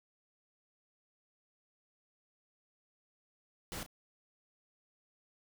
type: noise with echo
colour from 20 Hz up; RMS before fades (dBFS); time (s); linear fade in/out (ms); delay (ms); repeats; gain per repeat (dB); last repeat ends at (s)
pink; -42; 3.72-3.83; 0; 33; 1; -12; 3.863
effects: none